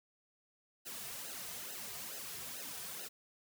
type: noise with flanger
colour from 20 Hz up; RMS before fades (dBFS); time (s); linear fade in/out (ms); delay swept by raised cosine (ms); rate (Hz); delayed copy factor
white; -45; 0.85-3.09; 20; 0.86 to 3.66; 2.3; -0.9
effects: none